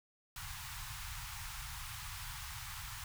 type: band-stop noise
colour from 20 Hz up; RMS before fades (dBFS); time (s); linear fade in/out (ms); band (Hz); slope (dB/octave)
pink; -45; 0.36-3.04; 2; 140 to 850; 48
effects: none